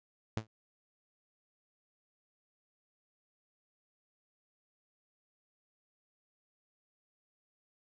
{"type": "tone with exponential decay", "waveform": "sawtooth", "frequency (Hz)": 110, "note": "A2", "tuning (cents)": 0, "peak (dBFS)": -26, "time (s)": [0.37, 0.47], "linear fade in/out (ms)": 0, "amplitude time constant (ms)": 20, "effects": ["resampled to 16000 Hz"]}